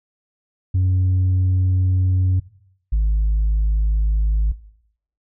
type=tone pair in turn; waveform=sine; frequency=92.5 / 52.64 Hz; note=F#2 / G#1; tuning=0 / +24 cents; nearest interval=minor seventh; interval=976 cents; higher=first; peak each=-12 / -12 dBFS; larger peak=neither; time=0.74-2.4 / 2.92-4.52 s; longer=first; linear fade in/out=10 ms; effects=noise-tail reverb RT60 0.7 s tail -19 dB re dry + tanh soft clip ceiling -13 dBFS